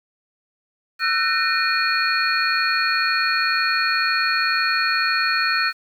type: tone cluster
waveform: sine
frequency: 1337 / 1499 / 1831 / 2441 / 4322 Hz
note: E6 / F#6 / A#6 / D#7 / C#8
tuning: +24 / +22 / -32 / -34 / -45 cents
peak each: -24 dBFS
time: 0.99-5.73 s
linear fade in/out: 50 ms
effects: 8-bit